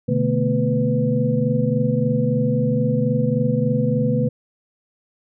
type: tone cluster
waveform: sine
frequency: 125.8 / 148.9 / 220.9 / 244.6 / 497.9 Hz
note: B2 / D3 / A3 / B3 / B4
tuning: +32 / +24 / +7 / -16 / +14 cents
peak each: -22 / -23 / -22 / -25 / -23 dBFS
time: 0.08-4.29 s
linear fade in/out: 10 ms
effects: none